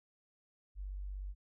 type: tone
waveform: sine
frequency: 48.26 Hz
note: G1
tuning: 26 cents flat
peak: -39 dBFS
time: 0.75-1.35 s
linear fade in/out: 50 ms
effects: none